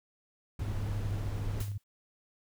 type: noise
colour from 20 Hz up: brown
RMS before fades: -37 dBFS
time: 0.59-1.62 s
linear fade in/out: 5 ms
type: tone with tremolo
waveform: sine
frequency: 101.5 Hz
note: G#2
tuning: 39 cents flat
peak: -32 dBFS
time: 0.61-1.78 s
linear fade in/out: 10 ms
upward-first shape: square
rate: 14 Hz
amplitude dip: 35%
type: noise with exponential decay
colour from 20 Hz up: white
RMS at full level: -41 dBFS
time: 1.6-1.84 s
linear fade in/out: 5 ms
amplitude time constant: 51 ms
effects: none